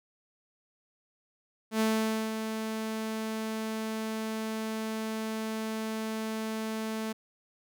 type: tone with ADSR envelope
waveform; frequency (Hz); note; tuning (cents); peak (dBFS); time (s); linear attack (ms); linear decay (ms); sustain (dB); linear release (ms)
sawtooth; 220; A3; 0; -20; 1.71-7.13; 91; 510; -8; 13
effects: none